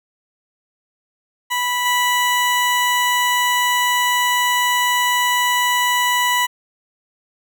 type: tone with level steps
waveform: 20% pulse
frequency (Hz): 984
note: B5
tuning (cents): -7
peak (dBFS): -13 / -10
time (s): 1.5-6.47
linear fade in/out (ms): 20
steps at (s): 1.85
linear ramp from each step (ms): 10
effects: none